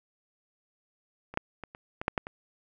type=clicks; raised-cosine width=0.5 ms; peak=-27 / -11 / -24 / -29 / -19 / -10 / -12 / -23 dBFS; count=8; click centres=1.34 / 1.374 / 1.637 / 1.749 / 2.015 / 2.081 / 2.178 / 2.269 s; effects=none